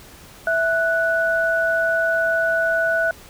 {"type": "tone pair together", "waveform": "sine", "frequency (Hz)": [659, 1479.4], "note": ["E5", "F#6"], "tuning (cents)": [-1, -1], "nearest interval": "octave + major second", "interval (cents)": 1400, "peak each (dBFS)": [-20, -19], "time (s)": [0.47, 3.11], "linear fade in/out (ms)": 2, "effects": ["pink hiss -44 dBFS RMS until 3.29 s"]}